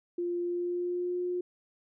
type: tone with pitch glide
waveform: sine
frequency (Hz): 349.2 to 357.4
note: F4 to F4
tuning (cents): 0 to +40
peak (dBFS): -29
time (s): 0.18-1.41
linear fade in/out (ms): 5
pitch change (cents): +40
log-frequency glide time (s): 0.41-1.2
effects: none